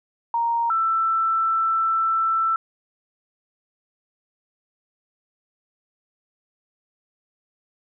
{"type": "tone pair in turn", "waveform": "sine", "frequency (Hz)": [932.3, 1330.3], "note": ["A#5", "E6"], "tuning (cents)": [0, 15], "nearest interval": "tritone", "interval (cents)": 615, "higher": "second", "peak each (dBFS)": [-19, -18], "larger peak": "second", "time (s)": [[0.34, 0.7], [0.7, 2.56]], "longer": "second", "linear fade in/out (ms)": 2, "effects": []}